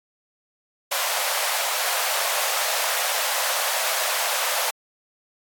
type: high-pass noise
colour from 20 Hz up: pink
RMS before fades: -24 dBFS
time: 0.91-4.71 s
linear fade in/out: 10 ms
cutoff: 550 Hz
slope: 48 dB/octave
effects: AAC 64 kbps